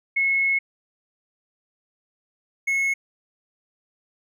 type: tone pair in turn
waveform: sine / triangle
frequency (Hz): 2182 / 2182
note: C#7 / C#7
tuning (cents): -28 / -28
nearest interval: unison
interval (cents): 0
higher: neither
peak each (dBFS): -18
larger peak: neither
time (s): 0.16-0.59 / 2.67-2.94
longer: first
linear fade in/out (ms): 10
effects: none